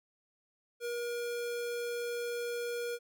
square tone, 476.9 Hz, A#4, 39 cents sharp, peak -35 dBFS, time 0.8-2.99 s, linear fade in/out 50 ms, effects none

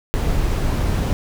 brown noise, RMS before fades -19 dBFS, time 0.14-1.13 s, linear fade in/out 0 ms, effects none

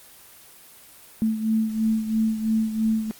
sine beating tone pair, 220 / 223 Hz, A3 / A3, 0 / +23 cents, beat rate 3 Hz, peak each -21 / -27 dBFS, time 1.22-3.11 s, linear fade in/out 0 ms, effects white hiss -48 dBFS RMS until 3.19 s + Opus 24 kbps

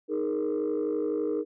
sine chord, D# suspended fourth, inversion none, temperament just, 311.1 / 414.8 / 466.7 Hz, D#4 / G#4 / A#4, 0 / -2 / +2 cents, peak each -29 dBFS, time 0.08-1.45 s, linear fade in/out 50 ms, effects tanh soft clip ceiling -21 dBFS

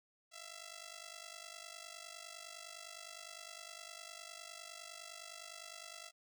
5% pulse ring-modulated tone, 668 Hz, E5, 23 cents sharp, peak -35 dBFS, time 0.31-6.12 s, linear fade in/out 50 ms, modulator 24.9 Hz, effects none

